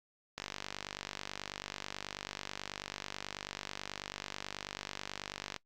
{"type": "click train", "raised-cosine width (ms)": 0.2, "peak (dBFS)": -21, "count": 256, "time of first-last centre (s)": [0.38, 5.563], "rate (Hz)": 49.2, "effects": ["noise-tail reverb RT60 0.1 s tail -21 dB re dry", "Opus 48 kbps"]}